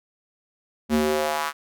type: tone with high-pass filter sweep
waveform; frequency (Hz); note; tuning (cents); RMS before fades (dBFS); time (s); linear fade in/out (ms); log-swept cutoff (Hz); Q
square; 76; D#2; -40; -23; 0.89-1.53; 50; 200 to 1300; 2.3
effects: none